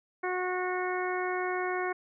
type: harmonic tone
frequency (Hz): 365.2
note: F#4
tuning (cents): -23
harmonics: 1 / 2 / 3 / 4 / 5 / 6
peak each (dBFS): -32 / -35 / -37 / -38 / -39 / -40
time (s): 0.23-1.93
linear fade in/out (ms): 10
effects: none